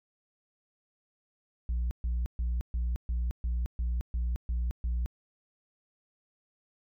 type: tone bursts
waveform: sine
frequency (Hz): 59.6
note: A#1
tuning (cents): +39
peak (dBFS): -25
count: 10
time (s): 1.69-5.06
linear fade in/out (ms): 0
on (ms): 220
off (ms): 130
effects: tanh soft clip ceiling -26 dBFS